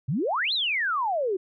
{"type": "exponential two-way sweep", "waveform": "sine", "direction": "up then down", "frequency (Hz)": [116.54, 4233, 356.9], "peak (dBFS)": -23, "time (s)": [0.08, 1.37], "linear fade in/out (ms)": 10, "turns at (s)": 0.53, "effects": []}